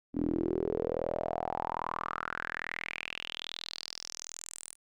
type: tone with band-pass filter sweep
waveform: sawtooth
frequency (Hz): 41.2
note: E1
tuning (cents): 0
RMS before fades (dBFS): -36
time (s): 0.13-4.76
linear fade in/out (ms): 50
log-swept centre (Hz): 270 to 9400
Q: 5.8
effects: none